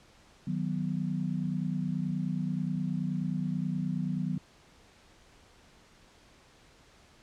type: chord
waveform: sine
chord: B major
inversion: first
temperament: equal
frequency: 155.56 / 185 / 246.9 Hz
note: D#3 / F#3 / B3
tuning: 0 / 0 / 0 cents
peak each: -33 / -32 / -36 dBFS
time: 0.47-4.38 s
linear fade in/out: 5 ms
effects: pink hiss -59 dBFS RMS until 7.22 s + low-pass 7000 Hz 12 dB/octave